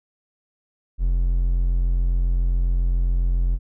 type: tone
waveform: triangle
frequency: 43.65 Hz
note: F1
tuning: in tune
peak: -15 dBFS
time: 0.98-3.59 s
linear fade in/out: 50 ms
effects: none